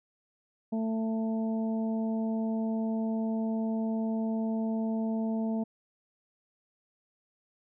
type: harmonic tone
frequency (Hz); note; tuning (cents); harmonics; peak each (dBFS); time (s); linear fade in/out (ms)
222.5; A3; +20; 1 / 2 / 3 / 4; -28 / -40 / -39 / -46; 0.72-5.64; 10
effects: none